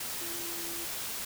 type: tone in noise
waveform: sine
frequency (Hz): 339.8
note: F4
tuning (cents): -47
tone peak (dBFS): -44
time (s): 0.21-0.85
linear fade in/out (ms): 5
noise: white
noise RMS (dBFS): -37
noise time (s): 0-1.25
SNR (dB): -10
effects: none